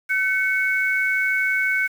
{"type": "tone pair together", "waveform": "sine", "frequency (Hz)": [1524.1, 2217], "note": ["G6", "C#7"], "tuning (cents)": [-49, 0], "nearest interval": "tritone", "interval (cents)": 649, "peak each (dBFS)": [-21, -21], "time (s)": [0.09, 1.88], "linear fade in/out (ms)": 20, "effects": ["7-bit"]}